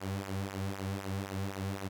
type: tone with flanger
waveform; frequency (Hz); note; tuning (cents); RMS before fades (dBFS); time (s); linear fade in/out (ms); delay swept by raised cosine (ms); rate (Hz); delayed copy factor
sawtooth; 97.3; G2; -12; -37; 0-1.89; 20; 0.22 to 3.32; 3.9; -0.75
effects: none

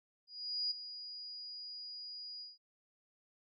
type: tone with ADSR envelope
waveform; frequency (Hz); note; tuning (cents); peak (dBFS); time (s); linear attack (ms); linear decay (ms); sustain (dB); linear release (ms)
sine; 4891; D#8; -31; -32; 0.27-2.58; 440; 11; -12; 170
effects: none

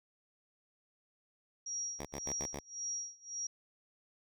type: tone with tremolo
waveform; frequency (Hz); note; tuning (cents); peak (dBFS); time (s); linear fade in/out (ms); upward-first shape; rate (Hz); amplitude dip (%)
sine; 5680; F8; +28; -35; 1.66-3.47; 5; sine; 1.8; 95
type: tone bursts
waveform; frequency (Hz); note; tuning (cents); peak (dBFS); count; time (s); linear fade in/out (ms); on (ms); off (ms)
5% pulse; 71.2; C#2; +47; -29; 5; 1.99-2.6; 5; 70; 65
effects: none

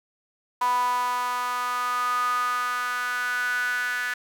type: tone with high-pass filter sweep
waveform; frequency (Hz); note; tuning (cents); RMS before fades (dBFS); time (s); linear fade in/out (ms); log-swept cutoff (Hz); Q
sawtooth; 246.9; B3; 0; -26; 0.61-4.14; 5; 980 to 1600; 9.6
effects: none

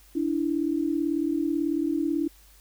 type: tone pair together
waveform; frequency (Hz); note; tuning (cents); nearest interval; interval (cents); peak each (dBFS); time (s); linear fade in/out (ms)
sine; 291.4 / 329.6; D4 / E4; -13 / 0; major second; 213; -26; 0.15-2.28; 10
effects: added 50 Hz sine -54 dBFS peak until 2.6 s + white hiss -57 dBFS RMS until 2.6 s

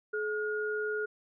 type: tone pair together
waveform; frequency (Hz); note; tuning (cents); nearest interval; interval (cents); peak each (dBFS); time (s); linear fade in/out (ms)
sine; 426.2 / 1432.6; G#4 / F6; +45 / +44; octave + major sixth; 2099; -32 / -34; 0.13-1.06; 10
effects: none

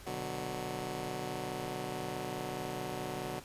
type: chord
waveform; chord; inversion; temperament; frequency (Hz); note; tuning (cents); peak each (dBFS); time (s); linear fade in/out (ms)
10% pulse; B minor; none; just; 123.47 / 148.16 / 185.21; B2 / D3 / F#3; 0 / +16 / +2; -34; 0.06-3.4; 10
effects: pink hiss -53 dBFS RMS until 3.44 s + resampled to 32000 Hz

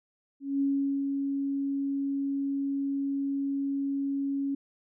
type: tone with ADSR envelope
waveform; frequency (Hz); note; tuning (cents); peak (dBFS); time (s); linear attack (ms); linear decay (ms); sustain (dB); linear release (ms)
sine; 277.2; C#4; 0; -23; 0.4-4.55; 210; 420; -4; 6
effects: none

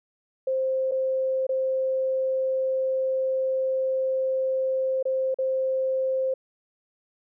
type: tone with dropouts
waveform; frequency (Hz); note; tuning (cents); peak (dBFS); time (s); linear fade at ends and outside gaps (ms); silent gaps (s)
sine; 525; C5; +6; -22; 0.47-6.34; 5; 0.913-0.918 / 1.468-1.491 / 5.028-5.053 / 5.344-5.386
effects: none

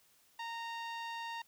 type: tone with low-pass filter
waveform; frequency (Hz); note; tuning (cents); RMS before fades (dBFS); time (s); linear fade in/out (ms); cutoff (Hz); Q
sawtooth; 925; A#5; -14; -42; 0.39-1.42; 5; 4000; 1.1
effects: white hiss -68 dBFS RMS until 1.47 s

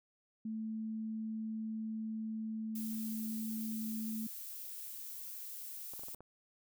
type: tone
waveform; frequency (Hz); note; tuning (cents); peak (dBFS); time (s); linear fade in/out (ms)
sine; 220; A3; 0; -37; 0.45-4.27; 5
type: noise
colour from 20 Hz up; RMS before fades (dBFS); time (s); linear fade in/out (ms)
violet; -46; 2.75-6.15; 5
type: clicks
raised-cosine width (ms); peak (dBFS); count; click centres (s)
1; -39; 6; 5.936 / 5.994 / 6.035 / 6.085 / 6.146 / 6.206
effects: none

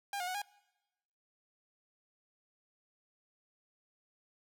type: tone with pitch steps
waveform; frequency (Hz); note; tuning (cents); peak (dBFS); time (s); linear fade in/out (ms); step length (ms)
sawtooth; 803 / 717 / 738 / 816; G5 / F5 / F#5 / G#5; +41 / +45 / -5 / -31; -32; 0.13-0.418; 2; 72
effects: noise-tail reverb RT60 1.0 s tail -23 dB re dry

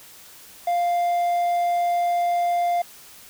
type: tone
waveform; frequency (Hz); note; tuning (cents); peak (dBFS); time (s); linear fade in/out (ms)
triangle; 698.5; F5; 0; -17; 0.67-2.82; 5
effects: white hiss -46 dBFS RMS until 3.29 s

